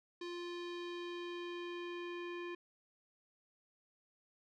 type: tone with low-pass filter sweep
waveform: square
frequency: 349.2 Hz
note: F4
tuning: in tune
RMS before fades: -44 dBFS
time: 0.21-2.55 s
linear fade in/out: 5 ms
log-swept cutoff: 4300 to 2500 Hz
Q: 2.1
effects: none